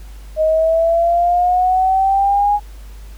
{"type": "exponential sweep", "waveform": "sine", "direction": "up", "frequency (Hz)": [622.3, 830.6], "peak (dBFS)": -11, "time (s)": [0.36, 2.6], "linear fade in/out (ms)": 50, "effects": ["added 50 Hz sine -32 dBFS peak until 3.17 s", "pink hiss -47 dBFS RMS until 3.17 s"]}